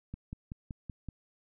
click train, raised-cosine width 5 ms, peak -27 dBFS, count 6, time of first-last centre 0.14-1.087 s, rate 5.28 Hz, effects none

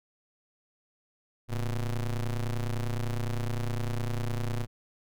square ring-modulated tone, 61.74 Hz, B1, in tune, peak -26 dBFS, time 1.48-4.67 s, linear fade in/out 50 ms, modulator 46.8 Hz, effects none

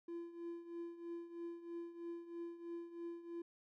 triangle tone with tremolo, 340.4 Hz, F4, 44 cents flat, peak -39 dBFS, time 0.08-3.42 s, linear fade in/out 5 ms, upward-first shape triangle, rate 3.1 Hz, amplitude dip 80%, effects tanh soft clip ceiling -35 dBFS

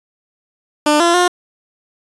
15% pulse tone with pitch steps, 298.5 / 342 / 356.6 Hz, D4 / F4 / F4, +28 / -36 / +36 cents, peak -4 dBFS, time 0.86-1.28 s, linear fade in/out 5 ms, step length 140 ms, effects resampled to 24000 Hz

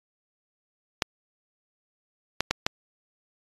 clicks, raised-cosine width 0.2 ms, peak -5 dBFS, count 4, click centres 1.022 / 2.406 / 2.51 / 2.665 s, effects AAC 32 kbps

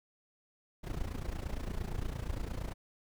brown noise with amplitude modulation, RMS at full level -34 dBFS, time 0.83-2.74 s, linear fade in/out 20 ms, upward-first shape sine, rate 28.7 Hz, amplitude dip 80%, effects none

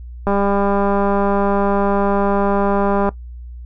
click train, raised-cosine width 1 ms, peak -5 dBFS, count 565, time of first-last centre 0.27-3.09 s, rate 200 Hz, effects noise-tail reverb RT60 0.1 s tail -19 dB re dry + added 60 Hz sine -30 dBFS peak until 3.65 s

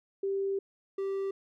sine / triangle tone pair in turn, 392 / 390.4 Hz, G4 / G4, 0 / -7 cents, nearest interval unison, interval 7 cents, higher first, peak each -28 dBFS, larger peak neither, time 0.23-0.59 / 0.98-1.31 s, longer first, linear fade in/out 5 ms, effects none

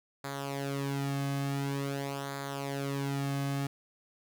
sawtooth tone with flanger, 139.1 Hz, C#3, 6 cents sharp, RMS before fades -34 dBFS, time 0.24-3.67 s, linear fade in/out 5 ms, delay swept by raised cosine 0.35 to 2.15 ms, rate 0.47 Hz, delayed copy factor -0.7, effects 11-bit

